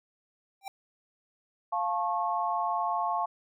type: tone with exponential growth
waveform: square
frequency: 784 Hz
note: G5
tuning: in tune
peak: -32 dBFS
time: 0.61-0.68 s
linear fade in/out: 2 ms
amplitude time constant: 15 ms
type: chord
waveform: sine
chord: F augmented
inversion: none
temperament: just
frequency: 698.5 / 873.1 / 1091.3 Hz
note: F5 / A5 / C#6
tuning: 0 / -14 / -27 cents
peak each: -31 dBFS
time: 1.72-3.26 s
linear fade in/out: 10 ms
effects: none